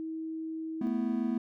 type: tone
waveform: sine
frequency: 320.6 Hz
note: E4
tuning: 48 cents flat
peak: -34 dBFS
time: 0-0.87 s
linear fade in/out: 0 ms
type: chord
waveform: triangle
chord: A suspended second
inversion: none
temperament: equal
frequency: 220 / 246.9 / 329.6 Hz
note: A3 / B3 / E4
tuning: 0 / 0 / 0 cents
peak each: -30 / -29 / -34 dBFS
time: 0.81-1.38 s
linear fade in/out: 5 ms
effects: none